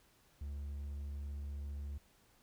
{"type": "tone", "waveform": "triangle", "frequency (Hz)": 71.3, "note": "C#2", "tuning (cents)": 49, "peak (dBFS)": -38, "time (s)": [0.41, 1.98], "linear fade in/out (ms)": 5, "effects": ["pink hiss -69 dBFS RMS until 2.42 s"]}